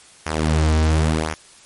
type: tone with flanger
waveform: sawtooth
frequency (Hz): 78.4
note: D#2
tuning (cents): +14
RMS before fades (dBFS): -18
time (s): 0.26-1.34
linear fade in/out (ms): 5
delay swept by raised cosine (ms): 0.24 to 5.74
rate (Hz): 0.94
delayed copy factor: -0.75
effects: white hiss -47 dBFS RMS until 1.65 s + MP3 48 kbps